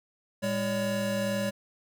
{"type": "tone cluster", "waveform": "square", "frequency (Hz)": [112.3, 202.1, 564], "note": ["A2", "G#3", "C#5"], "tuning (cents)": [36, -47, 30], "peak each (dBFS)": [-39, -31, -31], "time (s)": [0.42, 1.51], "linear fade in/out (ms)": 20, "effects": []}